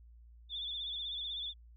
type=tone with vibrato; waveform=sine; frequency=3500 Hz; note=A7; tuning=10 cents flat; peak=-37 dBFS; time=0.49-1.54 s; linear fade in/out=50 ms; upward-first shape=sine; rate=16 Hz; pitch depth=66 cents each way; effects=added 58 Hz sine -54 dBFS peak until 1.76 s